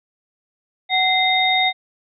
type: tone cluster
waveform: sine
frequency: 745 / 2079 / 3706 Hz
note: F#5 / C7 / A#7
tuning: +12 / -12 / -11 cents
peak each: -19 dBFS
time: 0.89-1.73 s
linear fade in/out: 50 ms
effects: none